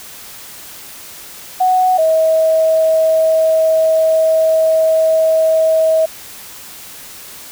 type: tone pair in turn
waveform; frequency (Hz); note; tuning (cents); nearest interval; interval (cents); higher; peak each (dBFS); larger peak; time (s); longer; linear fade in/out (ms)
sine; 740 / 640.4; F#5 / D#5; 0 / +50; minor third; 250; first; -9; neither; 1.6-1.98 / 1.98-6.06; second; 10
effects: white hiss -34 dBFS RMS until 7.51 s